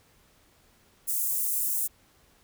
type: high-pass noise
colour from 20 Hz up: white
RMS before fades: -28 dBFS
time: 1.07-1.88 s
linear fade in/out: 20 ms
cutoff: 8100 Hz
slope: 24 dB/octave
effects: pink hiss -62 dBFS RMS until 2.43 s